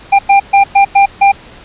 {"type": "tone bursts at uneven times", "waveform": "square", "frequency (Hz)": 795, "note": "G5", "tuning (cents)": 24, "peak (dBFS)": -4, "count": 6, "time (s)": [[0.12, 0.19], [0.29, 0.4], [0.53, 0.64], [0.75, 0.85], [0.95, 1.06], [1.21, 1.32]], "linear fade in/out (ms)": 10, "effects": ["pink hiss -36 dBFS RMS until 1.64 s", "resampled to 8000 Hz"]}